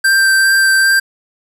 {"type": "tone with vibrato", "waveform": "square", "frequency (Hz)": 1571, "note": "G6", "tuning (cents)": 3, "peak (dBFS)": -9, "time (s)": [0.04, 1], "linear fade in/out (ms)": 10, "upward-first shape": "sine", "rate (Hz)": 2.5, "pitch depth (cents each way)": 9, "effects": ["resampled to 32000 Hz", "7-bit"]}